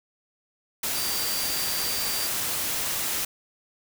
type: tone in noise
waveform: sine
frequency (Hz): 4699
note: D8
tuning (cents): 0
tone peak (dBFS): -32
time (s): 0.95-2.27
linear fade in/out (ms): 5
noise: white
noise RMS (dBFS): -28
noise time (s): 0.83-3.25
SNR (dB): -7
effects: none